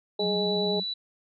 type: tone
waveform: sine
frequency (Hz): 3951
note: B7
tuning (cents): 0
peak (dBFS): -29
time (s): 0.19-0.94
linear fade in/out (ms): 10
type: harmonic tone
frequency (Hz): 207.9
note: G#3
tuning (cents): +2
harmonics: 2 / 3 / 4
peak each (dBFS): -27 / -33 / -36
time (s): 0.19-0.8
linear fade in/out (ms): 5
type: tone with vibrato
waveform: sine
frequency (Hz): 188.2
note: F#3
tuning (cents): +30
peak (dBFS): -30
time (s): 0.19-0.84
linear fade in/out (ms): 50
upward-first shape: triangle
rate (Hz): 9.6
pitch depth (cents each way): 87
effects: none